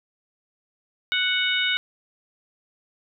harmonic tone, 740 Hz, F#5, in tune, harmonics 2 / 3 / 4 / 5, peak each -26 / -26 / -26 / -26 dBFS, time 1.12-1.77 s, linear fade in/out 0 ms, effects none

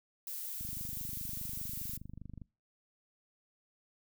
violet noise, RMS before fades -41 dBFS, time 0.27-1.97 s, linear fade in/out 2 ms
click train, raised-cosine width 5 ms, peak -34 dBFS, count 46, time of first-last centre 0.61-2.417 s, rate 24.9 Hz
effects noise-tail reverb RT60 0.3 s tail -24 dB re dry

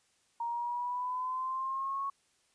sine exponential sweep, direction up, 932.3 to 1108.7 Hz, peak -32 dBFS, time 0.4-2.1 s, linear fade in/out 5 ms, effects white hiss -71 dBFS RMS until 2.54 s + resampled to 22050 Hz

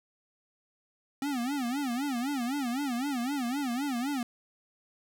square tone with vibrato, 261.6 Hz, C4, in tune, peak -30 dBFS, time 1.22-4.23 s, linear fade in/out 2 ms, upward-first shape sine, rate 3.9 Hz, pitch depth 190 cents each way, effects none

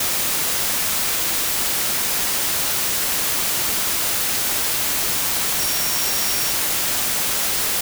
sine tone in noise, 5588 Hz, F8, in tune, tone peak -27 dBFS, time 5.59-6.52 s, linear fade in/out 5 ms, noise white, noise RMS -21 dBFS, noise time 0-7.81 s, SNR -9 dB, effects none

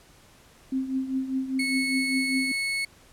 sine tone with tremolo, 263.6 Hz, C4, 13 cents sharp, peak -22 dBFS, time 0.72-2.52 s, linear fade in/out 5 ms, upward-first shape triangle, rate 5 Hz, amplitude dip 75%
35% pulse tone, 2200 Hz, C#7, 14 cents flat, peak -24 dBFS, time 1.59-2.85 s, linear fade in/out 5 ms
effects pink hiss -55 dBFS RMS until 3.12 s + low-pass 12000 Hz 12 dB/octave

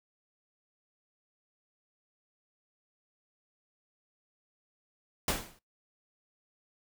pink noise with exponential decay, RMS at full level -26 dBFS, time 5.28-5.59 s, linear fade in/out 2 ms, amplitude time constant 66 ms, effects noise-tail reverb RT60 0.2 s tail -22 dB re dry

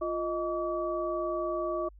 sine tone cluster, 348.8 / 625 / 1144 Hz, F4 / D#5 / D6, -2 / +8 / -46 cents, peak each -33 / -32 / -35 dBFS, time 0.01-1.89 s, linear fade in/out 10 ms, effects added 50 Hz sine -50 dBFS peak until 1.99 s

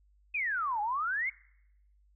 sine exponential two-way sweep, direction down then up, 2564 to 810 to 2235 Hz, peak -29 dBFS, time 0.34-1.3 s, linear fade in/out 10 ms, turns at 0.81 s, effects noise-tail reverb RT60 0.8 s tail -23 dB re dry + added 50 Hz sine -62 dBFS peak until 2.15 s

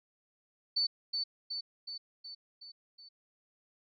sine tone with echo, 4508 Hz, C#8, 28 cents sharp, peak -27 dBFS, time 0.76-0.87 s, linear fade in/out 10 ms, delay 370 ms, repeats 6, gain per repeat -4 dB, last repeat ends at 3.09 s, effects none

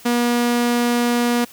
sawtooth tone, 240 Hz, B3, 49 cents flat, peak -12 dBFS, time 0.05-1.45 s, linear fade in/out 10 ms, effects white hiss -44 dBFS RMS until 1.52 s

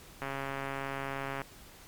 click train, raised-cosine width 0.5 ms, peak -21 dBFS, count 165, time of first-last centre 0.22-1.417 s, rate 137 Hz, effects pink hiss -53 dBFS RMS until 1.87 s + MP3 96 kbps

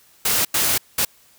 white noise bursts at uneven times, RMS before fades -19 dBFS, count 3, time 0.25-0.45 / 0.54-0.78 / 0.98-1.05 s, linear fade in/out 5 ms, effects white hiss -54 dBFS RMS until 1.38 s

